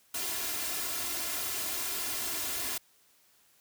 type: noise with comb filter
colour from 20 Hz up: white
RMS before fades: -34 dBFS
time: 0.14-2.78 s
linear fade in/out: 5 ms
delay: 2.9 ms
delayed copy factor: +0.7
effects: white hiss -65 dBFS RMS until 3.6 s + high-pass 60 Hz 12 dB/octave